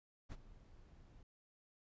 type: noise with ADSR envelope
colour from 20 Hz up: brown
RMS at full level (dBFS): -42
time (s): 0.29-1.23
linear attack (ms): 30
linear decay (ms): 40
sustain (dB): -18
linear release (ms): 3
effects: resampled to 16000 Hz